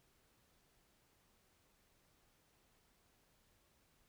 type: silence
effects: pink hiss -74 dBFS RMS until 4.08 s